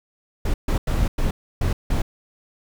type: noise bursts at uneven times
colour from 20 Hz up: brown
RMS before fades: -20 dBFS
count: 6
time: 0.45-0.54 / 0.68-0.78 / 0.87-1.08 / 1.18-1.31 / 1.61-1.73 / 1.9-2.02 s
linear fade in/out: 5 ms
effects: none